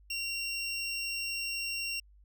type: tone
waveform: 25% pulse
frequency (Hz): 2752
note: F7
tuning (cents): -26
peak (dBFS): -29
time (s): 0.1-2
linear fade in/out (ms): 5
effects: added 50 Hz sine -56 dBFS peak until 2.24 s